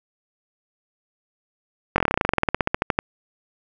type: slowing click train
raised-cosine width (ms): 0.5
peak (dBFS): -3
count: 23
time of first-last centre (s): 1.96-2.989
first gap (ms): 21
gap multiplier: 1.07
effects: none